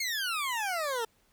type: exponential sweep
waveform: 20% pulse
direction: down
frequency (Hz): 2204 to 440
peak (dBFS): -25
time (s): 0-1.05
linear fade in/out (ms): 5
effects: pink hiss -68 dBFS RMS until 1.32 s